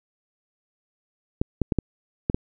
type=clicks; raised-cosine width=3 ms; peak=-8 dBFS; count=6; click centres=1.415 / 1.617 / 1.722 / 1.787 / 2.299 / 2.345 s; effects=none